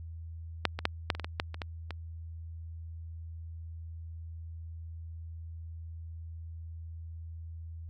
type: clicks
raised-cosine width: 0.3 ms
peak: -8 / -19 / -9 / -9 / -24 / -21 / -19 / -12 / -25 / -19 / -22 dBFS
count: 11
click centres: 0.653 / 0.79 / 0.854 / 1.102 / 1.15 / 1.197 / 1.245 / 1.399 / 1.544 / 1.618 / 1.907 s
effects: added 82 Hz sine -40 dBFS peak until 7.89 s + AAC 64 kbps